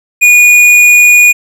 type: tone with hard clipping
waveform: triangle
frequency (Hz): 2451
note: D#7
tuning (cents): -27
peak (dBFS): -3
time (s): 0.21-1.33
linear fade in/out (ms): 20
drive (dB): 13
effects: none